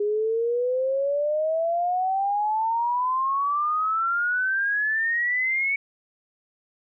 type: exponential sweep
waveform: sine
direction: up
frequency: 409 to 2241 Hz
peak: -21 dBFS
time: 0-5.76 s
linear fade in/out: 5 ms
effects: none